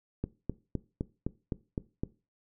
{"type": "click train", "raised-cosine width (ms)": 3, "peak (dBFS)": -18, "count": 8, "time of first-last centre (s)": [0.24, 2.035], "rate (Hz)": 3.9, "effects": ["noise-tail reverb RT60 0.3 s tail -19 dB re dry"]}